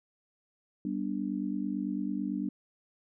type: chord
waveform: sine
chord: G major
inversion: none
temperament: just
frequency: 196 / 245 / 294 Hz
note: G3 / B3 / D4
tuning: 0 / -14 / +2 cents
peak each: -34 / -36 / -34 dBFS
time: 0.85-2.49 s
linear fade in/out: 2 ms
effects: none